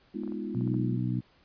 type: chord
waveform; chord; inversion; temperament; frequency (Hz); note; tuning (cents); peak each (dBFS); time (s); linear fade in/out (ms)
sine; F half-diminished seventh; first; equal; 207.7 / 246.9 / 311.1 / 349.2; Ab3 / Cb4 / Eb4 / F4; 0 / 0 / 0 / 0; -36 / -38 / -38 / -39; 0.14-0.97; 10
type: clicks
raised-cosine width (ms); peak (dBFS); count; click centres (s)
1; -36; 7; 0.235 / 0.277 / 0.321 / 0.548 / 0.61 / 0.676 / 0.742
type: harmonic tone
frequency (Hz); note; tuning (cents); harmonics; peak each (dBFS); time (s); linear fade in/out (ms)
61.74; B1; 0; 2 / 3 / 4 / 5; -29 / -33 / -35 / -37; 0.54-1.21; 20
effects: pink hiss -63 dBFS RMS until 1.44 s + resampled to 11025 Hz